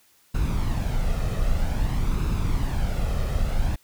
brown noise with flanger, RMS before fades -23 dBFS, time 0.34-3.76 s, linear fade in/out 10 ms, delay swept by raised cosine 0.77 to 1.6 ms, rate 0.52 Hz, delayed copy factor +0.5, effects white hiss -60 dBFS RMS until 3.83 s

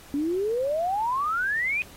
sine exponential sweep, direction up, 277.2 to 2527 Hz, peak -23 dBFS, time 0.14-1.82 s, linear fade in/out 0 ms, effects pink hiss -49 dBFS RMS until 1.96 s + AAC 48 kbps

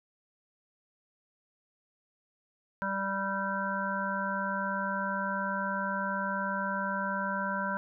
harmonic tone with a mistuned harmonic, 196 Hz, G3, in tune, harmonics 1 / 3 / 5 / 7 / 8, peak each -36 / -38 / -34 / -38 / -35 dBFS, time 2.82-7.77 s, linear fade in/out 0 ms, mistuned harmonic 8, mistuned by -21 cents, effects none

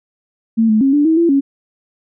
sine tone with pitch steps, 225.4 / 216.4 / 271.5 / 291.8 / 321.5 / 337.9 / 276.5 Hz, A3 / A3 / C#4 / D4 / E4 / E4 / C#4, +42 / -29 / -36 / -11 / -43 / +43 / -4 cents, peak -9 dBFS, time 0.57-1.41 s, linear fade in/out 20 ms, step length 120 ms, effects none

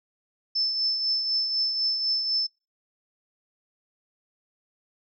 sine tone with tremolo, 5274 Hz, E8, in tune, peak -21 dBFS, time 0.55-2.47 s, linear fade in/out 10 ms, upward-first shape triangle, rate 4 Hz, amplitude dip 50%, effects noise-tail reverb RT60 0.3 s tail -26 dB re dry

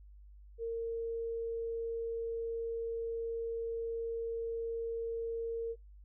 sine tone, 459.3 Hz, A#4, 26 cents flat, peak -34 dBFS, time 0.58-5.76 s, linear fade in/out 50 ms, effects noise-tail reverb RT60 0.2 s tail -25 dB re dry + added 50 Hz sine -52 dBFS peak until 6.04 s

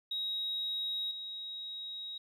sine tone with level steps, 3801 Hz, A#7, 33 cents sharp, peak -32 / -39 dBFS, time 0.11-2.18 s, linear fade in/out 5 ms, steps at 1.11 s, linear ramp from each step 2 ms, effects tanh soft clip ceiling -28 dBFS + 12-bit

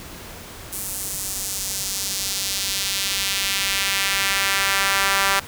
sawtooth tone with high-pass filter sweep, 196 Hz, G3, in tune, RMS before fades -23 dBFS, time 0.72-5.4 s, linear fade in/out 10 ms, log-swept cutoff 9600 to 1200 Hz, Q 1.1, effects pink hiss -38 dBFS RMS until 5.47 s

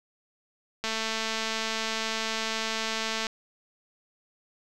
click train, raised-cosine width 0.2 ms, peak -13 dBFS, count 540, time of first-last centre 0.84-3.268 s, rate 222 Hz, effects none

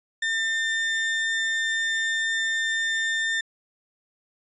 35% pulse tone, 1801 Hz, A6, 40 cents sharp, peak -21 dBFS, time 0.22-3.41 s, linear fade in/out 5 ms, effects resampled to 16000 Hz

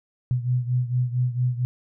sine beating tone pair, 123.4 / 127.8 Hz, B2 / C3, -1 / -40 cents, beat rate 4.4 Hz, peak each -22 / -26 dBFS, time 0.31-1.65 s, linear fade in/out 0 ms, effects none

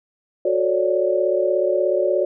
sine chord, D major seventh, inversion first, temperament just, 367.1 / 440.5 / 550.6 / 587.3 Hz, F#4 / A4 / C#5 / D5, -14 / +2 / -12 / 0 cents, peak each -21 / -27 / -21 / -21 dBFS, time 0.45-2.25 s, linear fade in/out 5 ms, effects none

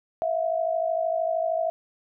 sine tone pair together, 650.9 / 704 Hz, E5 / F5, -22 / +14 cents, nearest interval minor second, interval 136 cents, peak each -24 / -28 dBFS, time 0.22-1.7 s, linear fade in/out 0 ms, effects none

